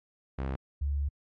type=tone pair in turn; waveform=sawtooth / sine; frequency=66.7 / 71.14 Hz; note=C2 / C#2; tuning=+34 / +45 cents; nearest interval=minor second; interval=111 cents; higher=second; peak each=-27 dBFS; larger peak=neither; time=0.38-0.56 / 0.81-1.09 s; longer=second; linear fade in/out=10 ms; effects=low-pass 2000 Hz 12 dB/octave + AAC 32 kbps